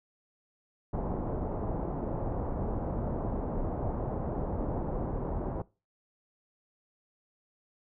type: low-pass noise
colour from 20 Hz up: pink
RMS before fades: -33 dBFS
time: 0.93-5.62 s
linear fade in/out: 5 ms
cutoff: 870 Hz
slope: 24 dB/octave
effects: noise-tail reverb RT60 0.3 s tail -22 dB re dry